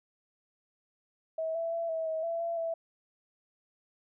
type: tone with pitch steps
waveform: sine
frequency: 644 / 664 / 670 / 648 / 639 / 669 / 675 / 661 Hz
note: E5 / E5 / E5 / E5 / D#5 / E5 / E5 / E5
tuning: -41 / +12 / +28 / -30 / +46 / +25 / +41 / +5 cents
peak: -30 dBFS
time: 1.38-2.74 s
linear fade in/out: 5 ms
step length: 170 ms
effects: none